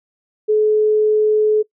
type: tone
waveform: sine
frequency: 427.9 Hz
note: A4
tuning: 48 cents flat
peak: -11 dBFS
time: 0.48-1.63 s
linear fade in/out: 20 ms
effects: noise-tail reverb RT60 0.1 s tail -22 dB re dry